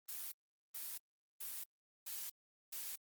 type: noise bursts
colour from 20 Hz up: blue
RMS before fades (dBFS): -45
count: 5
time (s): 0.08-2.96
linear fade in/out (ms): 10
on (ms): 240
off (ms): 420
effects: Opus 24 kbps